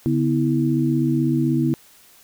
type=tone cluster; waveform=sine; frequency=141.9 / 248.9 / 325 Hz; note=C#3 / B3 / E4; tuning=+41 / +14 / -24 cents; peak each=-21 dBFS; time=0.06-1.74 s; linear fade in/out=0 ms; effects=white hiss -51 dBFS RMS until 2.23 s